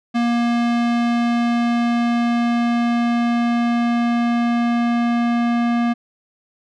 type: tone with low-pass filter sweep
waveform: square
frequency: 236.7 Hz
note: A#3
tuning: 27 cents sharp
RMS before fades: -18 dBFS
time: 0.14-5.94 s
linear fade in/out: 20 ms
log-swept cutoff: 3800 to 2500 Hz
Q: 0.71
effects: none